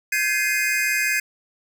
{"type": "chord", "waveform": "square", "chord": "Ab major seventh", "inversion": "third", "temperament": "equal with one note detuned", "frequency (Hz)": [1568, 1693.2, 2093, 2489], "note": ["G6", "Ab6", "C7", "Eb7"], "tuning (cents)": [0, 33, 0, 0], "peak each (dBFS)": [-29, -26, -25, -25], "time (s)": [0.12, 1.2], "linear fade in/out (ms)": 5, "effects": []}